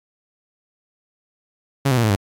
sawtooth tone with pitch steps, 138 / 127.28 / 117.39 / 108.27 / 99.86 Hz, C#3 / C3 / A#2 / A2 / G2, -7 / -47 / +13 / -27 / +33 cents, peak -11 dBFS, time 1.85-2.16 s, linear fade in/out 10 ms, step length 62 ms, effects AAC 64 kbps

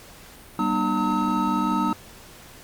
triangle tone cluster, 195.4 / 240.7 / 302.7 / 911 / 1285 Hz, G3 / B3 / D#4 / A#5 / E6, -5 / -44 / -48 / -40 / -45 cents, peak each -25 dBFS, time 0.59-1.93 s, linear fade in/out 2 ms, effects pink hiss -46 dBFS RMS until 2.63 s + Opus 48 kbps

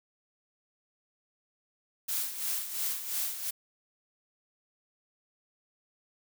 blue noise with tremolo, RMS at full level -31 dBFS, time 2.08-3.51 s, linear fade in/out 10 ms, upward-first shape sine, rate 2.9 Hz, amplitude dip 65%, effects none

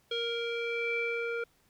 square tone with low-pass filter sweep, 467.4 Hz, A#4, 5 cents sharp, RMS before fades -33 dBFS, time 0.11-1.44 s, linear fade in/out 5 ms, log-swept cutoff 3400 to 1900 Hz, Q 6.8, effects pink hiss -68 dBFS RMS until 1.69 s

